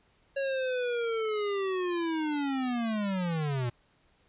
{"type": "linear sweep", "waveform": "square", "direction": "down", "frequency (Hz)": [554.4, 117.2], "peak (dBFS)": -29, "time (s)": [0.36, 3.7], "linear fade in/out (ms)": 10, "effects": ["pink hiss -67 dBFS RMS until 4.28 s", "resampled to 8000 Hz"]}